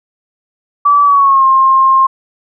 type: tone with pitch glide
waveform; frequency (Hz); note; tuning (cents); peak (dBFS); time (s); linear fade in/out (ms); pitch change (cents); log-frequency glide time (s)
sine; 1153 to 1063.4; D6 to C6; -32 to +28; -5; 0.85-2.07; 10; -140; 1.04-1.45
effects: none